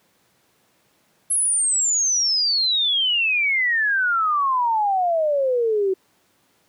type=exponential sweep; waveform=sine; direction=down; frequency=11000 to 371.7 Hz; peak=-17 dBFS; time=1.3-5.94 s; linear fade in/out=10 ms; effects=pink hiss -62 dBFS RMS until 6.68 s + high-pass 150 Hz 12 dB/octave